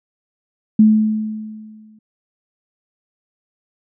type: tone with exponential decay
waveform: sine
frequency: 216.1 Hz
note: A3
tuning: 31 cents flat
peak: -5 dBFS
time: 0.79-1.99 s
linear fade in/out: 5 ms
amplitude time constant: 260 ms
effects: none